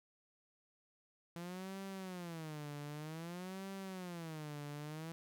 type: tone with vibrato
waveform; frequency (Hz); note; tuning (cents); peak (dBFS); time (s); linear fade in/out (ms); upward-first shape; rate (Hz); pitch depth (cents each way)
sawtooth; 168.3; E3; +36; -40; 1.36-5.12; 0; sine; 0.53; 250
effects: none